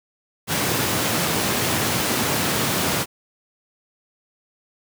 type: high-pass noise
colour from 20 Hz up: pink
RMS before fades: -22 dBFS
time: 0.47-3.06 s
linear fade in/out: 50 ms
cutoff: 100 Hz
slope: 24 dB/octave
effects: none